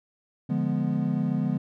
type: chord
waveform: triangle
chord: D diminished seventh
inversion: none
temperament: equal with one note detuned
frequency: 146.83 / 174.61 / 208.3 / 246.9 Hz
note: D3 / F3 / Ab3 / Cb4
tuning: 0 / 0 / +5 / 0 cents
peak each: -27 dBFS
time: 0.49-1.58 s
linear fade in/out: 10 ms
effects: none